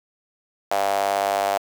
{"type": "tone with high-pass filter", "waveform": "sawtooth", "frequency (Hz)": 99.4, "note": "G2", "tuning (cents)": 25, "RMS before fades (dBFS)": -22, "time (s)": [0.71, 1.58], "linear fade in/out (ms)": 5, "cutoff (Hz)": 680, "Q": 5.4, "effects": ["7-bit"]}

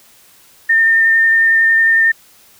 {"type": "tone with vibrato", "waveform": "sine", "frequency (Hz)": 1812, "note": "A#6", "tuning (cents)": -50, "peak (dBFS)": -8, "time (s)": [0.69, 2.12], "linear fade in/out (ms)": 10, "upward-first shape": "sine", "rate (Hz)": 11, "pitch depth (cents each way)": 12, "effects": ["white hiss -47 dBFS RMS until 2.59 s"]}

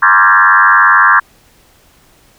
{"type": "tone with frequency modulation", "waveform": "sine", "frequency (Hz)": 1371, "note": "F6", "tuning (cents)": -32, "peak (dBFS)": -4, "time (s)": [0.02, 1.2], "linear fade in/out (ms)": 10, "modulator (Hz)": 97.8, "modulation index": 3.8, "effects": ["pink hiss -48 dBFS RMS until 2.38 s"]}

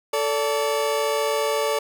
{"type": "tone pair together", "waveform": "30% pulse", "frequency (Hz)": [441.6, 575.7], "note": ["A4", "D5"], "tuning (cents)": [6, -35], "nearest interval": "perfect fourth", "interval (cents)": 459, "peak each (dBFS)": -21, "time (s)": [0.13, 1.79], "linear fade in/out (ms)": 5, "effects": []}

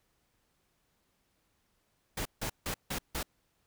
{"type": "noise bursts", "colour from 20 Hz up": "pink", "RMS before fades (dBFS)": -35, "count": 5, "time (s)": [2.17, 3.23], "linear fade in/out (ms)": 5, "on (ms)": 84, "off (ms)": 160, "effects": ["pink hiss -75 dBFS RMS until 3.66 s"]}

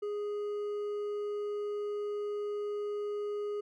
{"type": "tone with hard clipping", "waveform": "triangle", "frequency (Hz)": 413.9, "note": "G#4", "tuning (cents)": -6, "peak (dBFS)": -34, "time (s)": [0.02, 3.61], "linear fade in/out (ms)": 10, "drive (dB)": 7, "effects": []}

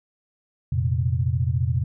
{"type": "chord", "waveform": "sine", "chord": "F suspended fourth", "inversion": "none", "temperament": "equal", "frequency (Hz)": [87.31, 116.54, 130.81], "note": ["F2", "Bb2", "C3"], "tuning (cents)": [0, 0, 0], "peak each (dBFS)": -24, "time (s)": [0.72, 1.84], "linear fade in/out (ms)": 5, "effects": []}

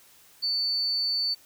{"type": "tone", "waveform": "sine", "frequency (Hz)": 4500, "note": "C#8", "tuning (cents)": 25, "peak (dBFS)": -24, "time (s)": [0.42, 1.35], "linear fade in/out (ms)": 20, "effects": ["white hiss -56 dBFS RMS until 1.45 s"]}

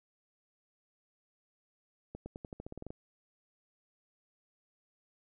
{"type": "accelerating click train", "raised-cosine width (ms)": 2, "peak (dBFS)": -29, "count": 12, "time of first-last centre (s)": [2.15, 2.905], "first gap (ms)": 110, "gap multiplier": 0.9, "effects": []}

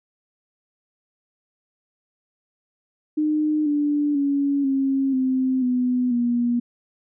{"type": "tone with pitch steps", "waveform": "sine", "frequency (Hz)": [304.8, 292.9, 281.4, 270.5, 259.9, 249.7, 240], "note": ["D#4", "D4", "C#4", "C#4", "C4", "B3", "B3"], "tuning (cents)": [-36, -5, 26, -42, -11, 19, -49], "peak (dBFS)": -18, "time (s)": [3.17, 6.6], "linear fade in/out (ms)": 10, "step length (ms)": 490, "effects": []}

